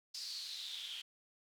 white noise with band-pass filter sweep, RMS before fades -45 dBFS, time 0.14-1.02 s, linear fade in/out 10 ms, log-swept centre 4900 to 3100 Hz, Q 7.1, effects none

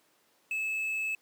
triangle tone with quantisation, 2603 Hz, E7, 22 cents flat, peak -28 dBFS, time 0.51-1.15 s, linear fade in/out 2 ms, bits 9, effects pink hiss -67 dBFS RMS until 1.21 s + high-pass 300 Hz 12 dB/octave

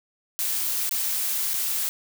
blue noise with dropouts, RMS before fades -26 dBFS, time 0.39-1.89 s, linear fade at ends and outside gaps 0 ms, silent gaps 0.893-0.911 / 1.535-1.54 s, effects none

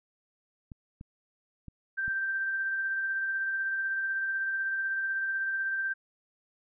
clicks, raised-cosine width 5 ms, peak -31 dBFS, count 4, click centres 0.718 / 1.011 / 1.683 / 2.08 s
sine tone with tremolo, 1568 Hz, G6, in tune, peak -27 dBFS, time 1.97-5.94 s, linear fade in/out 20 ms, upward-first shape sine, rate 16 Hz, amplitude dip 25%
effects none

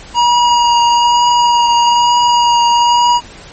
square tone with vibrato, 955 Hz, A#5, 42 cents sharp, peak -8 dBFS, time 0.14-3.21 s, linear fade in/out 50 ms, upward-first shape triangle, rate 1.1 Hz, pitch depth 15 cents each way, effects pink hiss -35 dBFS RMS until 3.52 s + MP3 32 kbps

